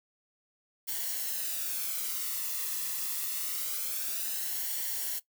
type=noise with flanger; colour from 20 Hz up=blue; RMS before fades=-34 dBFS; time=0.87-5.2 s; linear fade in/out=20 ms; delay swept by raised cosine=0.79 to 1.33 ms; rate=0.25 Hz; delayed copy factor=-0.55; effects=noise-tail reverb RT60 0.1 s tail -17 dB re dry